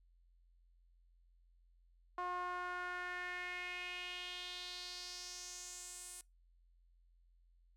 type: tone with band-pass filter sweep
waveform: sawtooth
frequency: 358.6 Hz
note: F4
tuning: 46 cents sharp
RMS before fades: -45 dBFS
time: 2.18-6.21 s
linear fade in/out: 2 ms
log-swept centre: 1000 to 9200 Hz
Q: 3.3
effects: noise-tail reverb RT60 0.2 s tail -22 dB re dry + added 43 Hz sine -66 dBFS peak until 7.76 s